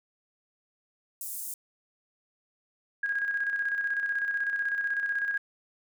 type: high-pass noise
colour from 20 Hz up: pink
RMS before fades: -37 dBFS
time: 1.21-1.54 s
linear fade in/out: 2 ms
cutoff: 8400 Hz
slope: 24 dB/octave
type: tone with tremolo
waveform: sine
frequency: 1637 Hz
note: G#6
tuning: 25 cents flat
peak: -25 dBFS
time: 3.03-5.38 s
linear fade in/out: 5 ms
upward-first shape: square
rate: 16 Hz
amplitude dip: 45%
effects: none